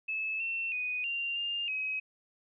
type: tone with pitch steps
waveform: sine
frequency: 2603 / 2700 / 2487 / 2775 / 2806 / 2542 Hz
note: E7 / E7 / D#7 / F7 / F7 / D#7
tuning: -22 / +41 / -1 / -12 / +8 / +36 cents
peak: -31 dBFS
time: 0.08-2 s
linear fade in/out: 10 ms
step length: 320 ms
effects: none